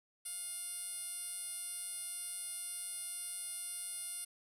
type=tone with band-pass filter; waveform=10% pulse; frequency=707 Hz; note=F5; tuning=21 cents sharp; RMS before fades=-43 dBFS; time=0.25-4.25 s; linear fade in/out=10 ms; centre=9400 Hz; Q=5.6; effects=none